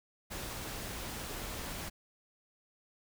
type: noise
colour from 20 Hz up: pink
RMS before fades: -41 dBFS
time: 0.3-1.9 s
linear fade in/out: 20 ms
effects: none